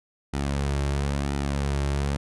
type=tone with flanger; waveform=sawtooth; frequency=70.2 Hz; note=C#2; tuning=22 cents sharp; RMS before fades=-26 dBFS; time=0.33-2.17 s; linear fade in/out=10 ms; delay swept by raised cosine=1.8 to 4.1 ms; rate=0.98 Hz; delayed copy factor=-0.5; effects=resampled to 24000 Hz